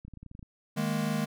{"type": "clicks", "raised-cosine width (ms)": 5, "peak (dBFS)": -33, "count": 10, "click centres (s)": [0.05, 0.081, 0.137, 0.173, 0.23, 0.263, 0.314, 0.351, 0.393, 0.428]}
{"type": "chord", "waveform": "square", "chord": "D# suspended fourth", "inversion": "none", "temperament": "equal", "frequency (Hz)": [155.56, 207.7, 233.1], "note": ["D#3", "G#3", "A#3"], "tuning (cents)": [0, 0, 0], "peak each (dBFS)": [-33, -32, -34], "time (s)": [0.76, 1.26], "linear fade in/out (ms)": 20}
{"effects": []}